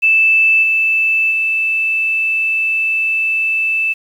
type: tone with level steps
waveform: sine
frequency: 2637 Hz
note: E7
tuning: in tune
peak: -8 / -11 / -13 dBFS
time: 0.02-3.94 s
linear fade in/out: 20 ms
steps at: 0.62 / 1.3 s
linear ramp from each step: 20 ms
effects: 7-bit